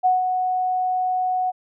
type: tone with ADSR envelope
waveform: sine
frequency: 738 Hz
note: F#5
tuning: 5 cents flat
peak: -13 dBFS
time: 0.03-1.52 s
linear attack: 26 ms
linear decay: 160 ms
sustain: -6 dB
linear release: 28 ms
effects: none